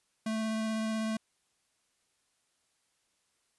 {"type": "tone with vibrato", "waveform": "square", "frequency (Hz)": 220, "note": "A3", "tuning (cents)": 0, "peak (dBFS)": -31, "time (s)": [0.26, 1.17], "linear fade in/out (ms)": 5, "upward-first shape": "triangle", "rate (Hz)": 16, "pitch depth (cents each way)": 12, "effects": ["white hiss -75 dBFS RMS until 3.58 s", "resampled to 24000 Hz"]}